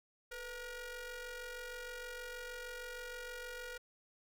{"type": "ring-modulated tone", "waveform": "sawtooth", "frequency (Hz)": 472.4, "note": "A#4", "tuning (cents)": 23, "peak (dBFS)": -37, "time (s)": [0.31, 3.78], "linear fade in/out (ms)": 10, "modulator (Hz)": 968, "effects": []}